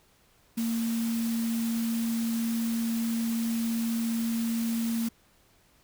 sine tone in noise, 229.4 Hz, A#3, 28 cents flat, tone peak -26 dBFS, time 0.57-5.09 s, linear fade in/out 10 ms, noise white, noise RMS -40 dBFS, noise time 0.57-5.09 s, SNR +11 dB, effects pink hiss -63 dBFS RMS until 5.83 s

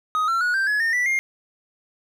triangle tone with pitch steps, 1254 / 1351.8 / 1457.2 / 1570.8 / 1693.3 / 1825.4 / 1967.7 / 2121 Hz, D#6 / E6 / F#6 / G6 / G#6 / A#6 / B6 / C7, +13 / +43 / -27 / +3 / +33 / -37 / -7 / +23 cents, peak -17 dBFS, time 0.15-1.19 s, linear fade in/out 0 ms, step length 130 ms, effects none

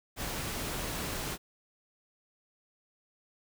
pink noise, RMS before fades -36 dBFS, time 0.16-1.38 s, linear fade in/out 50 ms, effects none

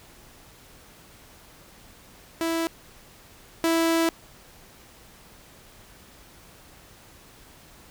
sawtooth tone pair in turn, 329.6 / 329.6 Hz, E4 / E4, 0 / 0 cents, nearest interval unison, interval 0 cents, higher neither, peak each -20 / -16 dBFS, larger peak second, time 2.41-2.67 / 3.64-4.09 s, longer second, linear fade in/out 0 ms, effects pink hiss -51 dBFS RMS until 7.9 s

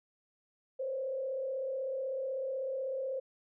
sine tone with frequency modulation, 530 Hz, C5, 22 cents sharp, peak -33 dBFS, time 0.79-3.2 s, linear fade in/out 10 ms, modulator 36.1 Hz, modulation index 0.62, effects none

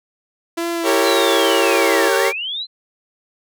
sawtooth tone with vibrato, 334.8 Hz, E4, 27 cents sharp, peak -16 dBFS, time 0.57-2.09 s, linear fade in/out 10 ms, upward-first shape sine, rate 2 Hz, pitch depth 27 cents each way
sawtooth chord, G diminished, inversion none, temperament equal with one note detuned, 392 / 458.9 / 554.4 Hz, G4 / Bb4 / Db5, 0 / -27 / 0 cents, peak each -15 dBFS, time 0.83-2.33 s, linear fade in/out 50 ms
sine linear two-way sweep, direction down then up, 4156 to 1480 to 4156 Hz, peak -22 dBFS, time 1.03-2.67 s, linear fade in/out 50 ms, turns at 2.15 s
effects none

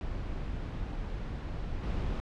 brown noise with level steps, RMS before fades -36 / -32 dBFS, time 0.01-2.2 s, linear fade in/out 0 ms, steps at 1.83 s, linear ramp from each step 5 ms, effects low-pass 4000 Hz 12 dB/octave

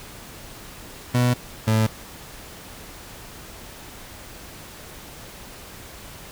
30% pulse tone pair in turn, 123.2 / 109.97 Hz, B2 / A2, -4 / 0 cents, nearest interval major second, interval 196 cents, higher first, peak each -14 dBFS, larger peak neither, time 1.14-1.34 / 1.67-1.87 s, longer neither, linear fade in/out 10 ms, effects pink hiss -41 dBFS RMS until 6.31 s

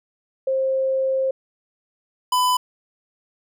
sine / square tone pair in turn, 530 / 1000.5 Hz, C5 / B5, +22 / +22 cents, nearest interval major seventh, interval 1100 cents, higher second, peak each -18 / -17 dBFS, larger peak second, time 0.47-1.31 / 2.32-2.57 s, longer first, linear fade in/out 5 ms, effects none

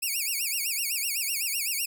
5% pulse tone with vibrato, 2489 Hz, D#7, in tune, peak -18 dBFS, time 0.02-1.86 s, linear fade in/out 10 ms, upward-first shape sine, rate 7.9 Hz, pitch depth 220 cents each way, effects none

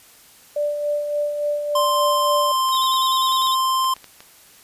sine tone with tremolo, 588 Hz, D5, 2 cents sharp, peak -18 dBFS, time 0.56-2.52 s, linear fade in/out 5 ms, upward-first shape sine, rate 3.5 Hz, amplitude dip 45%
square tone, 1046.5 Hz, C6, in tune, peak -18 dBFS, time 1.75-3.94 s, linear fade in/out 5 ms
clicks, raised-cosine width 0.2 ms, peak -23 dBFS, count 12, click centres 2.688 / 2.75 / 2.837 / 2.937 / 3.29 / 3.324 / 3.419 / 3.471 / 3.844 / 3.965 / 4.043 / 4.205 s
triangle tone with vibrato, 3639 Hz, A#7, 42 cents flat, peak -22 dBFS, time 2.72-3.55 s, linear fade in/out 10 ms, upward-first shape square, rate 10 Hz, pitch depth 63 cents each way
effects white hiss -49 dBFS RMS until 4.63 s + resampled to 32000 Hz

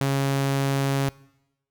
sawtooth tone, 137.5 Hz, C#3, 14 cents flat, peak -17 dBFS, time 0.01-1.09 s, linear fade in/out 0 ms, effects noise-tail reverb RT60 0.9 s tail -22 dB re dry

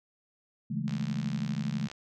sine chord, A major seventh, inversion first, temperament equal, 138.59 / 164.81 / 207.7 / 220 Hz, C#3 / E3 / G#3 / A3, 0 / 0 / 0 / 0 cents, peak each -35 dBFS, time 0.7-1.88 s, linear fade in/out 10 ms
click train, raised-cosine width 0.2 ms, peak -26 dBFS, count 72, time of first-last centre 0.88-1.915 s, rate 68.6 Hz
effects none

